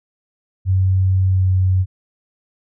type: tone with pitch glide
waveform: sine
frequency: 94.2 to 93.23 Hz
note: F#2 to F#2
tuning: +32 to +14 cents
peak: -12 dBFS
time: 0.65-1.86 s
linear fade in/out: 50 ms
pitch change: -18 cents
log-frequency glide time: 1.27-1.47 s
effects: none